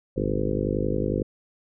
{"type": "harmonic tone with a mistuned harmonic", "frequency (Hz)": 51, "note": "G#1", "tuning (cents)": -31, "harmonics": [1, 2, 3, 4, 5, 6, 7, 8, 9, 10], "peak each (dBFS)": [-32, -32, -32, -32, -32, -32, -32, -32, -32, -32], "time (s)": [0.16, 1.23], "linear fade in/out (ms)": 10, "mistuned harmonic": 3, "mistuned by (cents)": -130, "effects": []}